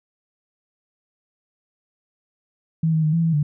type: tone with pitch steps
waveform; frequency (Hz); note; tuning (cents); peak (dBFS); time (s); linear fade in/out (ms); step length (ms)
sine; 161.6 / 158.5 / 154.2 / 166.4 / 163.7 / 147.8; E3 / D#3 / D#3 / E3 / E3 / D3; -34 / +32 / -15 / +17 / -12 / +11; -16; 2.83-3.43; 5; 100
effects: none